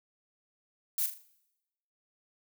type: noise with echo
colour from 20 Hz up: violet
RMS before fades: -30 dBFS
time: 0.98-1.06 s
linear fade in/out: 2 ms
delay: 40 ms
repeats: 4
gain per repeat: -8 dB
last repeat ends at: 1.22 s
effects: noise-tail reverb RT60 0.9 s tail -20 dB re dry